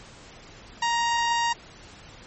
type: tone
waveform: sawtooth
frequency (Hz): 937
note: A#5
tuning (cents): +9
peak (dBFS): -18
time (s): 0.82-1.53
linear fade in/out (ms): 5
effects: pink hiss -47 dBFS RMS until 2.26 s + MP3 32 kbps